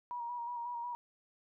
sine tone with vibrato, 956 Hz, A#5, 43 cents sharp, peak -37 dBFS, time 0.11-0.95 s, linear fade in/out 0 ms, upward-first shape square, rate 5.5 Hz, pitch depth 27 cents each way, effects none

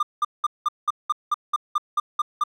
triangle tone bursts, 1200 Hz, D6, 37 cents sharp, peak -16 dBFS, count 12, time 0-2.438 s, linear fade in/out 5 ms, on 29 ms, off 190 ms, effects none

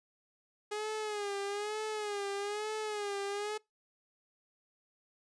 sawtooth tone with vibrato, 415.3 Hz, G#4, in tune, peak -31 dBFS, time 0.71-3.58 s, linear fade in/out 10 ms, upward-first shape sine, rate 1.1 Hz, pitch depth 73 cents each way, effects noise-tail reverb RT60 0.2 s tail -24 dB re dry + resampled to 22050 Hz

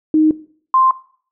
sine tone pair in turn, 311.1 / 1046.4 Hz, D#4 / C6, 0 / 0 cents, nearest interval octave + major sixth, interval 2100 cents, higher second, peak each -9 dBFS, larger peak neither, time 0.14-0.31 / 0.74-0.91 s, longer neither, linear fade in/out 2 ms, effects noise-tail reverb RT60 0.5 s tail -18 dB re dry

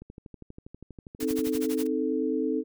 click train, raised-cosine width 3 ms, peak -30 dBFS, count 20, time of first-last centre 0.02-1.552 s, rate 12.4 Hz
sine chord, A diminished, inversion first, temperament equal, 261.6 / 311.1 / 440 Hz, C4 / Eb4 / A4, 0 / 0 / 0 cents, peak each -29 dBFS, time 1.19-2.64 s, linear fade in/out 50 ms
white noise with tremolo, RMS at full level -37 dBFS, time 1.2-1.87 s, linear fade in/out 5 ms, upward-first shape sine, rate 12 Hz, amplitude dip 100%
effects none

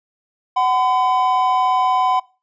triangle tone pair together, 748.9 / 1014 Hz, F#5 / B5, +21 / +45 cents, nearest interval perfect fourth, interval 524 cents, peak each -15 dBFS, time 0.56-2.2 s, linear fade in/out 10 ms, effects noise-tail reverb RT60 0.3 s tail -21 dB re dry + resampled to 16000 Hz

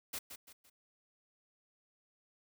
white noise with echo, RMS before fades -40 dBFS, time 0.13-0.19 s, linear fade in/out 10 ms, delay 170 ms, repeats 3, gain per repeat -8 dB, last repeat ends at 0.7 s, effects none

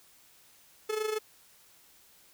45% pulse tone with amplitude modulation, 431.5 Hz, A4, 34 cents flat, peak -27 dBFS, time 0.89-1.19 s, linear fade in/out 10 ms, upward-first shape sine, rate 25.9 Hz, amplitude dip 65%, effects white hiss -60 dBFS RMS until 2.33 s

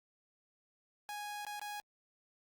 sawtooth tone with dropouts, 829 Hz, G#5, 3 cents flat, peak -37 dBFS, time 1.09-1.8 s, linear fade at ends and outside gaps 0 ms, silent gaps 1.45-1.466 / 1.595-1.615 s, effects Opus 48 kbps

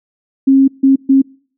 sine tone bursts at uneven times, 269.7 Hz, C#4, 47 cents flat, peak -5 dBFS, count 3, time 0.47-0.68 / 0.83-0.96 / 1.09-1.22 s, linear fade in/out 10 ms, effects noise-tail reverb RT60 0.5 s tail -26 dB re dry

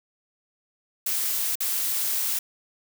blue noise with dropouts, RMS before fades -26 dBFS, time 1.06-2.39 s, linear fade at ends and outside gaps 5 ms, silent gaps 1.555-1.604 s, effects none

